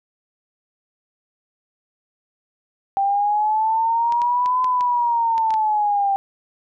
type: linear two-way sweep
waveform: sine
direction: up then down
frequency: 783 to 1016 to 783 Hz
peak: -16 dBFS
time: 2.97-6.16 s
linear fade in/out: 0 ms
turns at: 4.63 s
type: clicks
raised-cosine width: 0.2 ms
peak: -17 dBFS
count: 8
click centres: 4.123 / 4.218 / 4.46 / 4.644 / 4.809 / 5.38 / 5.506 / 5.54 s
effects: none